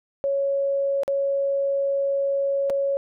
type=tone with dropouts; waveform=sine; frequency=554.4 Hz; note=C#5; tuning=in tune; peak=-20 dBFS; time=0.24-2.97 s; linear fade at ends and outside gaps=0 ms; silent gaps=1.034-1.079 / 2.698-2.702 s; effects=none